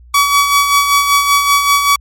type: tone with tremolo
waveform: sawtooth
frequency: 1137 Hz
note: C#6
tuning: 44 cents sharp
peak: -3 dBFS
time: 0.14-1.96 s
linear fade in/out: 5 ms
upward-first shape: sine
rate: 5.2 Hz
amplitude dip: 50%
effects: added 60 Hz sine -37 dBFS peak until 2 s + MP3 64 kbps